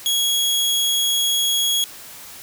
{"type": "tone", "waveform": "sawtooth", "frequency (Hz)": 3322, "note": "G#7", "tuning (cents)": 0, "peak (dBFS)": -14, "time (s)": [0.06, 1.84], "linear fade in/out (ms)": 0, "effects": ["white hiss -39 dBFS RMS until 2.42 s"]}